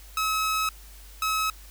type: tone pair in turn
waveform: sawtooth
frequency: 1285 / 1285 Hz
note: E6 / E6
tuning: -45 / -45 cents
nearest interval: unison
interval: 0 cents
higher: neither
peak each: -20 dBFS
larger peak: neither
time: 0.17-0.69 / 1.22-1.5 s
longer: first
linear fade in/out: 2 ms
effects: added 50 Hz sine -45 dBFS peak until 1.7 s + white hiss -51 dBFS RMS until 1.7 s